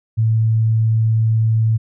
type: tone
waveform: sine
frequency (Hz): 111.5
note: A2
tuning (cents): +23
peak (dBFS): -12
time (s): 0.17-1.78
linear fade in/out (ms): 20
effects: none